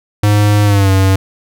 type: tone with pitch glide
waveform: square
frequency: 103.9 to 95.83 Hz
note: G#2 to G2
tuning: +1 to -39 cents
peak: -8 dBFS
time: 0.23-1.16 s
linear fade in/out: 5 ms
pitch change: -140 cents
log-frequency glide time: 0.64-0.91 s
effects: none